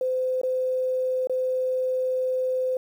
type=tone with dropouts; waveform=sine; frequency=513 Hz; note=C5; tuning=34 cents flat; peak=-22 dBFS; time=0.01-2.77 s; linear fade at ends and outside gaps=2 ms; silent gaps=0.415-0.433 / 1.272-1.296 s; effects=9-bit